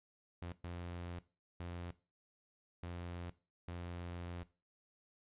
sawtooth tone bursts at uneven times, 87.31 Hz, F2, in tune, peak -39 dBFS, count 5, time 0.42-0.52 / 0.64-1.19 / 1.6-1.91 / 2.83-3.3 / 3.68-4.43 s, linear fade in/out 0 ms, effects noise-tail reverb RT60 0.3 s tail -17 dB re dry + resampled to 8000 Hz

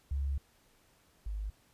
sine tone pair in turn, 69.3 / 51.36 Hz, C#2 / G#1, 0 / -19 cents, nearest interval perfect fourth, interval 519 cents, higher first, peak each -30 / -34 dBFS, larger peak first, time 0.11-0.38 / 1.26-1.5 s, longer first, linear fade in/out 5 ms, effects pink hiss -67 dBFS RMS until 1.73 s + resampled to 32000 Hz

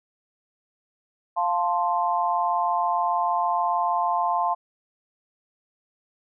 sine chord, F major, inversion none, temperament equal, 698.5 / 880 / 1046.5 Hz, F5 / A5 / C6, 0 / 0 / 0 cents, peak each -25 dBFS, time 1.36-4.55 s, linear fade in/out 20 ms, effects none

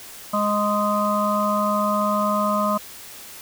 harmonic tone, 207.7 Hz, G#3, in tune, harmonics 1 / 3 / 5 / 6, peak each -24 / -24 / -24 / -24 dBFS, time 0.33-2.78 s, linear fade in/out 10 ms, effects white hiss -40 dBFS RMS until 3.41 s

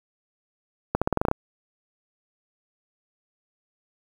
accelerating click train, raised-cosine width 1 ms, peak -7 dBFS, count 9, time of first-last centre 0.95-1.314 s, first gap 66 ms, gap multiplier 0.89, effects 7-bit

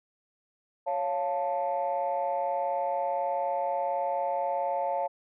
sine chord, Db augmented, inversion none, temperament equal, 554.4 / 698.5 / 880 Hz, Db5 / F5 / A5, 0 / 0 / 0 cents, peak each -30 dBFS, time 0.86-5.08 s, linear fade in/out 20 ms, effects tanh soft clip ceiling -20 dBFS

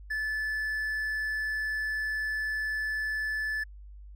triangle tone, 1738 Hz, A6, 22 cents flat, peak -27 dBFS, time 0.1-3.64 s, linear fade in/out 10 ms, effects added 50 Hz sine -44 dBFS peak until 4.15 s

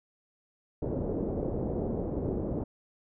white low-pass noise, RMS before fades -32 dBFS, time 0.82-2.64 s, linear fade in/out 5 ms, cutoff 490 Hz, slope 24 dB/octave, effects none

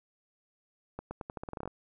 accelerating click train, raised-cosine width 1 ms, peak -24 dBFS, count 13, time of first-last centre 0.99-1.676 s, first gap 120 ms, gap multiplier 0.85, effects none

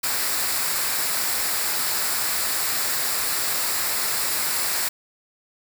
white noise with comb filter, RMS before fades -24 dBFS, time 0.03-4.89 s, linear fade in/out 10 ms, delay 0.32 ms, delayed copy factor -0.5, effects none

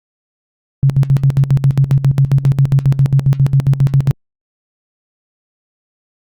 sine tone with tremolo, 136.7 Hz, C#3, 24 cents flat, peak -6 dBFS, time 0.83-4.11 s, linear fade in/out 0 ms, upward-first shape square, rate 7.4 Hz, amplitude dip 80%, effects Opus 48 kbps

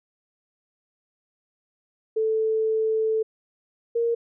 sine tone pair in turn, 440 / 466.2 Hz, A4 / A#4, 0 / 0 cents, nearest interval minor second, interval 100 cents, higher second, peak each -20 dBFS, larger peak neither, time 2.16-3.23 / 3.95-4.15 s, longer first, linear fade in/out 10 ms, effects none

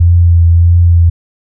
sine tone with vibrato, 85.4 Hz, F2, 38 cents flat, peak -3 dBFS, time 0-1.1 s, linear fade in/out 10 ms, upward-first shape triangle, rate 1.6 Hz, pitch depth 27 cents each way, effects none

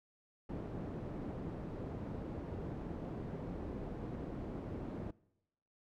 white low-pass noise, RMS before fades -43 dBFS, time 0.49-5.11 s, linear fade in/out 5 ms, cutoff 340 Hz, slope 12 dB/octave, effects noise-tail reverb RT60 0.9 s tail -23 dB re dry

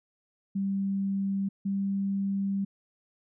sine tone pair in turn, 196 / 196.81 Hz, G3 / G3, 0 / +7 cents, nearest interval unison, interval 7 cents, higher second, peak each -26 dBFS, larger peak neither, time 0.55-1.49 / 1.65-2.65 s, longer second, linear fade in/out 10 ms, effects none

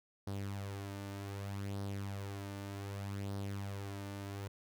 sawtooth tone with flanger, 99.4 Hz, G2, 25 cents sharp, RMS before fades -42 dBFS, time 0.27-4.48 s, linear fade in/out 5 ms, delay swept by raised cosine 0.2 to 3.4 ms, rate 0.65 Hz, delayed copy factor +0.55, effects none

